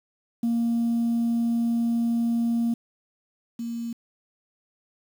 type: tone pair in turn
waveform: sine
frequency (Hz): 233.1 / 233.1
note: A#3 / A#3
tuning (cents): 0 / 0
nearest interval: unison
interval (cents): 0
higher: neither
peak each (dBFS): -19 / -28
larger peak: first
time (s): 0.43-2.74 / 3.59-3.93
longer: first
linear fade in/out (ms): 5
effects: tanh soft clip ceiling -19 dBFS + 8-bit